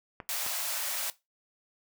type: clicks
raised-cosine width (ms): 0.5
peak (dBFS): -24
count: 2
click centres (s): 0.202 / 0.464
type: high-pass noise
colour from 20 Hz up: white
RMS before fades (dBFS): -33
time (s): 0.29-1.1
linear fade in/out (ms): 0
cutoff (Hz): 540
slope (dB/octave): 96
effects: noise-tail reverb RT60 0.2 s tail -17 dB re dry